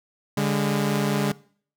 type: tone pair together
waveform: sawtooth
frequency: 144.04 / 203.7 Hz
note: D3 / G#3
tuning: -33 / -33 cents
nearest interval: tritone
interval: 600 cents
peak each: -20 dBFS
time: 0.37-1.32 s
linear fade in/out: 5 ms
effects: noise-tail reverb RT60 0.5 s tail -21 dB re dry